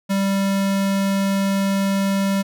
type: tone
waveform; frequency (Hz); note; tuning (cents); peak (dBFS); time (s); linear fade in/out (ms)
square; 196; G3; 0; -18; 0.09-2.43; 20
effects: none